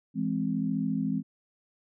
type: chord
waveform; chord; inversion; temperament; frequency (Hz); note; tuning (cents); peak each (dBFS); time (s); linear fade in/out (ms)
sine; E augmented; none; equal with one note detuned; 166.15 / 207.7 / 261.6; E3 / G#3 / B#3; +14 / 0 / 0; -32 / -30 / -30; 0.14-1.23; 50
effects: none